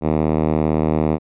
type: tone with band-pass filter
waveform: 5% pulse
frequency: 77.78 Hz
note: D#2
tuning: in tune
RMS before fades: -18 dBFS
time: 0.01-1.19 s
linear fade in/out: 50 ms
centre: 200 Hz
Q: 0.66
effects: resampled to 8000 Hz